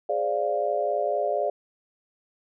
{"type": "chord", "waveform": "sine", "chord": "D half-diminished seventh", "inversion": "second", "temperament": "equal", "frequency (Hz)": [415.3, 523.3, 587.3, 698.5], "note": ["Ab4", "C5", "D5", "F5"], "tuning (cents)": [0, 0, 0, 0], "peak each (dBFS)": [-30, -31, -26, -28], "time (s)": [0.09, 1.5], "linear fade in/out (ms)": 5, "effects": []}